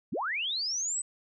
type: linear sweep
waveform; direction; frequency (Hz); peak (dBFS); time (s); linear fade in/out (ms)
sine; up; 116 to 8190; -29; 0.12-1.02; 10
effects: none